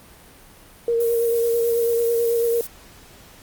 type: tone with vibrato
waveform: sine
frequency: 466.2 Hz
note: A#4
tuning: in tune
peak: -17 dBFS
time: 0.88-2.61 s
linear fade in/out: 2 ms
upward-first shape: sine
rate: 9.1 Hz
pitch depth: 21 cents each way
type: noise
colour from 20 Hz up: violet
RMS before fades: -32 dBFS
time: 1-2.67 s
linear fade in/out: 5 ms
effects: pink hiss -47 dBFS RMS until 3.42 s + Opus 32 kbps